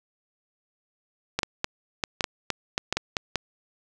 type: clicks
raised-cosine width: 0.2 ms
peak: -7 dBFS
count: 12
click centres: 1.39 / 1.432 / 1.644 / 2.038 / 2.208 / 2.242 / 2.503 / 2.779 / 2.926 / 2.97 / 3.168 / 3.357 s
effects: none